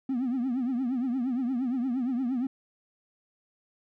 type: tone with vibrato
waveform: triangle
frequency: 252 Hz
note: B3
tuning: 35 cents sharp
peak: -23 dBFS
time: 0.09-2.47 s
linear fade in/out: 5 ms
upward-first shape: triangle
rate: 8.6 Hz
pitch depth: 160 cents each way
effects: tanh soft clip ceiling -21 dBFS